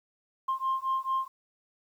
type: beating tone pair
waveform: sine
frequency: 1056 / 1060.5 Hz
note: C6 / C6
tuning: +16 / +23 cents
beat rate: 4.5 Hz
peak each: -29 dBFS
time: 0.48-1.28 s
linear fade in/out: 10 ms
effects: tanh soft clip ceiling -22 dBFS + 10-bit